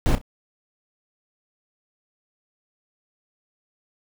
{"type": "noise with echo", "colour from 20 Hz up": "brown", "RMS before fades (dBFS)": -17, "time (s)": [0.06, 0.15], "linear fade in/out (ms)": 0, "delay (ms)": 32, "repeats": 2, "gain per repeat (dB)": -13, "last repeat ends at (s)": 0.214, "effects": []}